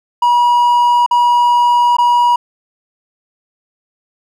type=tone with dropouts; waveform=triangle; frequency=964 Hz; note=B5; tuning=42 cents flat; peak=-6 dBFS; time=0.22-2.36 s; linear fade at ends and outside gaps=5 ms; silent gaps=1.063-1.11 / 1.968-1.984 s; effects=none